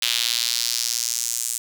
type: tone with high-pass filter sweep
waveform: sawtooth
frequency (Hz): 118.5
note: A#2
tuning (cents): +29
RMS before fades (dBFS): -24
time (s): 0.02-1.58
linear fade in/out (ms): 5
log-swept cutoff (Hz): 3300 to 7800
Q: 2.2
effects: none